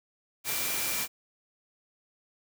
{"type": "tone in noise", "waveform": "sine", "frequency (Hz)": 2359, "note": "D7", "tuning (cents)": 7, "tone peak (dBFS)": -39, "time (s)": [0.44, 1.08], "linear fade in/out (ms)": 50, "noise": "white", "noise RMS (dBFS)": -31, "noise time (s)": [0.44, 1.08], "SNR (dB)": -11, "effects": []}